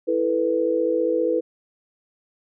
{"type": "chord", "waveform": "sine", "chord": "E suspended fourth", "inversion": "none", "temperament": "just", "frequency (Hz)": [329.6, 439.5, 494.4], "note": ["E4", "A4", "B4"], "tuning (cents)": [0, -2, 2], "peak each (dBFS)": [-24, -25, -21], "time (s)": [0.07, 1.41], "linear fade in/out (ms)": 20, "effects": []}